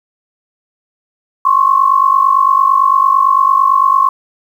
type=tone pair together; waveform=sine; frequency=1059.8 / 1108.7 Hz; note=C6 / C#6; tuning=+22 / 0 cents; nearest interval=minor second; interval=78 cents; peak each=-10 dBFS; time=1.45-4.09 s; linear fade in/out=5 ms; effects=7-bit